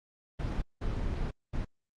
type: noise bursts at uneven times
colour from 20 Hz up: brown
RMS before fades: -32 dBFS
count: 3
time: 0.39-0.62 / 0.81-1.31 / 1.53-1.65 s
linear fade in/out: 10 ms
effects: low-pass 5000 Hz 12 dB/octave + Opus 24 kbps